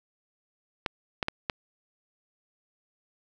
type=clicks; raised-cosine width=0.3 ms; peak=-11 dBFS; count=4; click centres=0.862 / 1.228 / 1.284 / 1.498 s; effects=none